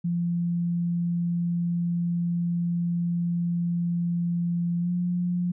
sine tone with pitch glide, 172.3 to 176.84 Hz, F3 to F3, -23 to +22 cents, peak -23 dBFS, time 0.04-5.52 s, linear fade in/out 10 ms, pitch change +45 cents, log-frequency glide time 4.8-4.9 s, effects none

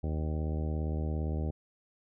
harmonic tone, 77.5 Hz, D#2, 6 cents flat, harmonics 1 / 2 / 3 / 4 / 5 / 6 / 7 / 8 / 10, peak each -31 / -37 / -41 / -43 / -45 / -47 / -48 / -49 / -51 dBFS, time 0.03-1.51 s, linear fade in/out 10 ms, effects none

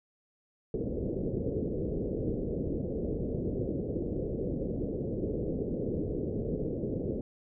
white low-pass noise, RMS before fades -33 dBFS, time 0.74-7.21 s, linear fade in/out 2 ms, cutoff 500 Hz, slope 48 dB/octave, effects none

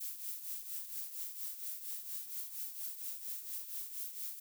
violet noise with tremolo, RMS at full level -40 dBFS, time 0-4.4 s, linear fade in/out 10 ms, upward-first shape triangle, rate 4.3 Hz, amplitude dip 70%, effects none

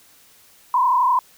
sine tone with frequency modulation, 1000 Hz, B5, 21 cents sharp, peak -14 dBFS, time 0.74-1.19 s, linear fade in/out 2 ms, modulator 32.2 Hz, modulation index 1.6, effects white hiss -52 dBFS RMS until 1.37 s

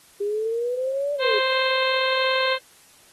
sine exponential two-way sweep, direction up then down, 400.8 to 586 to 400.8 Hz, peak -22 dBFS, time 0.2-1.39 s, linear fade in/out 10 ms, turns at 1.14 s
harmonic tone, 523.3 Hz, C5, in tune, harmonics 1 / 2 / 3 / 4 / 5 / 6 / 7 / 8, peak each -24 / -27 / -29 / -30 / -31 / -32 / -32 / -33 dBFS, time 1.19-2.59 s, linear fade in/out 50 ms
effects white hiss -53 dBFS RMS until 3.12 s + AAC 32 kbps

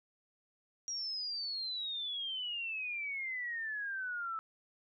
sine exponential sweep, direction down, 5720 to 1305 Hz, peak -36 dBFS, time 0.88-4.39 s, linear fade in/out 0 ms, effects none

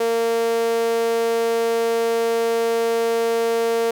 sawtooth tone with high-pass filter, 230 Hz, A#3, 23 cents flat, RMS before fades -20 dBFS, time 0-3.91 s, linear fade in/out 5 ms, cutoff 470 Hz, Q 3.8, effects none

